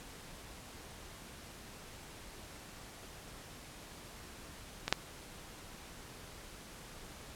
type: clicks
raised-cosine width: 0.2 ms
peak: -16 / -8 dBFS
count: 2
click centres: 4.88 / 4.926 s
effects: pink hiss -51 dBFS RMS until 7.35 s + low-pass 12000 Hz 12 dB/octave